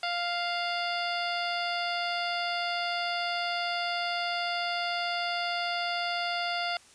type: harmonic tone with a mistuned harmonic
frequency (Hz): 698.5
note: F5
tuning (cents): 0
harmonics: 1 / 2 / 3 / 4 / 5 / 6 / 7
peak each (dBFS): -32 / -35 / -37 / -38 / -39 / -40 / -40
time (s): 0.03-6.77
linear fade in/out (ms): 2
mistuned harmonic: 6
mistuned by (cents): +100
effects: white hiss -56 dBFS RMS until 6.94 s + resampled to 22050 Hz